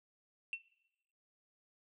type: tone with exponential decay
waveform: sine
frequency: 2700 Hz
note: E7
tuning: 41 cents sharp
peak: -31 dBFS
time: 0.53-0.61 s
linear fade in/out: 1 ms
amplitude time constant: 16 ms
effects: noise-tail reverb RT60 0.9 s tail -20 dB re dry + tanh soft clip ceiling -30 dBFS